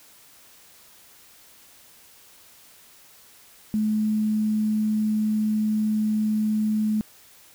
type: tone with quantisation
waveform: sine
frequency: 214.7 Hz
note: A3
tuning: 42 cents flat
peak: -20 dBFS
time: 3.74-7.01 s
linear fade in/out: 0 ms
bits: 8
effects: white hiss -52 dBFS RMS until 7.54 s